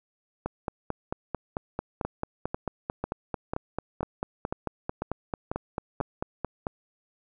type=two click trains; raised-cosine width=1 ms; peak=-15 / -15 dBFS; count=9 / 29; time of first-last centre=2.05-6.01 / 0.46-6.668 s; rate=2.02 / 4.51 Hz; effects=none